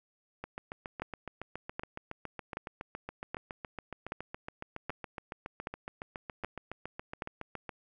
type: two click trains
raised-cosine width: 0.5 ms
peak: -24 / -20 dBFS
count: 53 / 9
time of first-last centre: 0.44-7.692 / 1.02-7.222 s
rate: 7.17 / 1.29 Hz
effects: none